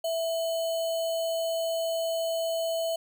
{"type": "tone with sample-and-hold", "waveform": "sine", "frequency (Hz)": 659.3, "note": "E5", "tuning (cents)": 0, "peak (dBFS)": -26, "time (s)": [0.04, 2.96], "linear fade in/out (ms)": 5, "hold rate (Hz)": 3675, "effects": []}